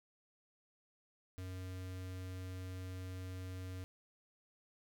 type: tone with notch filter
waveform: square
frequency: 92.5 Hz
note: F#2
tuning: in tune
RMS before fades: -45 dBFS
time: 1.38-3.84 s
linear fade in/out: 0 ms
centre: 890 Hz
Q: 1.9
effects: none